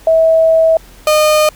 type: tone pair in turn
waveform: sine / 35% pulse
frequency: 648 / 611.6 Hz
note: E5 / D#5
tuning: -30 / -30 cents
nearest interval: minor second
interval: 100 cents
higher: first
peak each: -6 / -6 dBFS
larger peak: neither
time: 0.07-0.77 / 1.07-1.49 s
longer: first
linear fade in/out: 2 ms
effects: added 43 Hz sine -39 dBFS peak until 1.55 s + pink hiss -42 dBFS RMS until 1.55 s